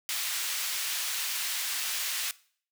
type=high-pass noise; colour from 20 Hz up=pink; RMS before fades=-32 dBFS; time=0.09-2.31 s; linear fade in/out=0 ms; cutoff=2200 Hz; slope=12 dB/octave; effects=noise-tail reverb RT60 0.5 s tail -20 dB re dry